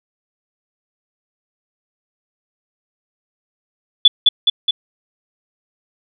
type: tone with echo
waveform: sine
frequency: 3450 Hz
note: A7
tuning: 35 cents flat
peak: -3 dBFS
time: 4.05-4.08 s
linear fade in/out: 5 ms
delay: 210 ms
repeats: 3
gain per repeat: -3 dB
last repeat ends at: 4.71 s
effects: none